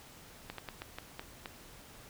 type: slowing click train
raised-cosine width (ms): 0.3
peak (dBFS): -24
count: 7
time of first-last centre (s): 0.5-1.458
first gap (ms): 83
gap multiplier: 1.26
effects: pink hiss -54 dBFS RMS until 2.09 s